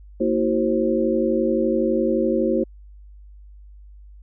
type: tone cluster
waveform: sine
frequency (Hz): 231.2 / 324.6 / 376.4 / 530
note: A#3 / E4 / F#4 / C5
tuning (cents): -14 / -27 / +30 / +22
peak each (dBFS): -23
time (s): 0.2-2.64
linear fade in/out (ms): 10
effects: added 50 Hz sine -41 dBFS peak until 4.22 s